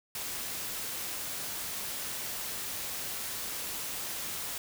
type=noise; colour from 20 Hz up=white; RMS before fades=-37 dBFS; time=0.15-4.58 s; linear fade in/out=2 ms; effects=none